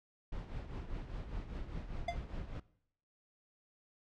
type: noise with tremolo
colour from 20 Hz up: brown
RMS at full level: -40 dBFS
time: 0.32-2.6 s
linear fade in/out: 5 ms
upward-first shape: triangle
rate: 5 Hz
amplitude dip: 65%
type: tone with exponential decay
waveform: square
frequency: 693 Hz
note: F5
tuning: 14 cents flat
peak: -31 dBFS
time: 2.08-2.19 s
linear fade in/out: 5 ms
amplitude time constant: 22 ms
effects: noise-tail reverb RT60 0.7 s tail -20 dB re dry + low-pass 4000 Hz 12 dB/octave